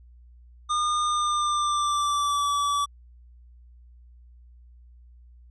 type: tone with pitch glide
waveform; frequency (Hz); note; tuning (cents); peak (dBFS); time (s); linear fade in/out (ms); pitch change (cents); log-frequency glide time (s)
square; 1215 to 1150.1; D#6 to D6; -42 to -37; -23; 0.69-2.86; 20; -95; 1.05-2.49
effects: added 60 Hz sine -48 dBFS peak until 5.5 s + resampled to 22050 Hz